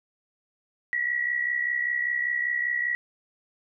sine tone with amplitude modulation, 1929 Hz, B6, 41 cents flat, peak -21 dBFS, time 0.93-2.95 s, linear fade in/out 0 ms, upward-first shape sine, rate 65.1 Hz, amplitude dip 65%, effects none

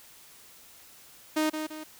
sawtooth tone with echo, 310 Hz, D#4, 6 cents flat, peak -20 dBFS, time 1.36-1.5 s, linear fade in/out 10 ms, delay 170 ms, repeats 2, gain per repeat -7 dB, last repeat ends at 1.84 s, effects white hiss -53 dBFS RMS until 1.99 s

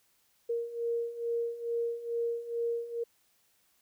sine beating tone pair, 466.2 / 468.5 Hz, A#4 / A#4, 0 / +9 cents, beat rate 2.3 Hz, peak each -36 / -32 dBFS, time 0.49-3.04 s, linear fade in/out 10 ms, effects white hiss -70 dBFS RMS until 3.81 s

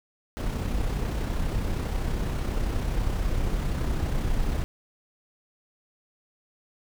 brown noise with amplitude modulation, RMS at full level -25 dBFS, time 0.37-4.64 s, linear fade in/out 0 ms, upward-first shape sine, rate 32.3 Hz, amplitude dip 35%, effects none

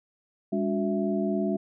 sine tone cluster, 202.6 / 286.6 / 364.7 / 661 Hz, G#3 / D4 / F#4 / E5, -43 / -42 / -25 / +5 cents, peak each -27 / -31 / -30 / -32 dBFS, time 0.52-1.57 s, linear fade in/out 10 ms, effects none

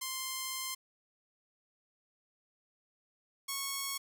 5% pulse tone pair in turn, 1048 / 1102.1 Hz, C6 / C#6, +2 / -10 cents, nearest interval minor second, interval 88 cents, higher second, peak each -24 / -23 dBFS, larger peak second, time 0.01-0.75 / 3.48-3.98 s, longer first, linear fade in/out 10 ms, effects none

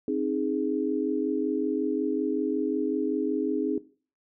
sine chord, Ab major, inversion first, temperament equal with one note detuned, 265.7 / 311.1 / 415.3 Hz, C4 / Eb4 / Ab4, +27 / 0 / 0 cents, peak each -29 dBFS, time 0.08-3.78 s, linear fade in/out 2 ms, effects noise-tail reverb RT60 0.4 s tail -18 dB re dry

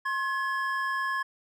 triangle tone pair together, 1069 / 1697 Hz, C6 / G#6, +37 / +37 cents, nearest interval minor sixth, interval 800 cents, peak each -28 dBFS, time 0.05-1.23 s, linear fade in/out 10 ms, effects none

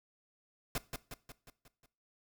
pink noise with echo, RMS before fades -35 dBFS, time 0.75-0.78 s, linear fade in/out 2 ms, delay 180 ms, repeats 6, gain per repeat -5 dB, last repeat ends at 1.86 s, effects noise-tail reverb RT60 0.4 s tail -19 dB re dry

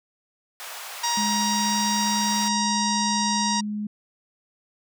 pink high-pass noise, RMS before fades -37 dBFS, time 0.6-2.48 s, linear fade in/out 0 ms, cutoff 690 Hz, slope 24 dB/octave
harmonic tone, 945 Hz, A#5, 23 cents sharp, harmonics 1 / 2 / 3 / 4 / 5 / 6 / 7 / 8 / 9, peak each -25 / -34 / -37 / -32 / -31 / -28 / -38 / -39 / -39 dBFS, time 1.03-3.61 s, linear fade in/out 10 ms
sine tone, 209.5 Hz, G#3, 15 cents sharp, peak -26 dBFS, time 1.17-3.87 s, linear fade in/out 5 ms
effects none

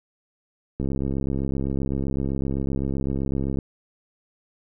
click train, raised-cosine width 3 ms, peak -14 dBFS, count 190, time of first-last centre 0.8-3.588 s, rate 67.8 Hz, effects none

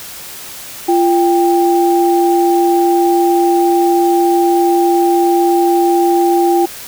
sine tone pair together, 344.5 / 790 Hz, F4 / G5, -24 / +13 cents, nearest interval octave + major second, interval 1437 cents, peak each -10 / -13 dBFS, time 0.88-6.66 s, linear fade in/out 10 ms, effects white hiss -30 dBFS RMS until 6.87 s

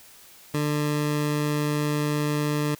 20% pulse tone, 148.6 Hz, D3, 21 cents sharp, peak -18 dBFS, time 0.54-2.75 s, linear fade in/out 5 ms, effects white hiss -50 dBFS RMS until 2.79 s

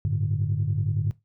sine chord, G suspended second, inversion none, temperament equal with one note detuned, 98 / 108.67 / 146.83 Hz, G2 / A2 / D3, 0 / -21 / 0 cents, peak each -26 dBFS, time 0.05-1.11 s, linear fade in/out 0 ms, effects noise-tail reverb RT60 0.2 s tail -19 dB re dry + tanh soft clip ceiling -15 dBFS

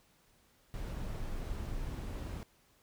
brown noise, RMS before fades -39 dBFS, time 0.74-2.43 s, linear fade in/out 0 ms, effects pink hiss -68 dBFS RMS until 2.82 s

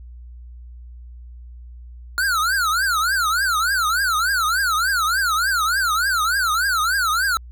square tone with vibrato, 1413 Hz, F6, 20 cents sharp, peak -18 dBFS, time 2.18-7.37 s, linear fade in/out 0 ms, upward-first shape triangle, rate 3.4 Hz, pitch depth 270 cents each way, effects added 60 Hz sine -36 dBFS peak until 7.51 s

